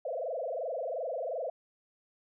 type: tone with frequency modulation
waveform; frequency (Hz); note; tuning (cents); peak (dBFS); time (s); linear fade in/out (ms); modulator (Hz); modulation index
sine; 587.3; D5; 0; -32; 0.05-1.5; 5; 22.8; 4.2
effects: none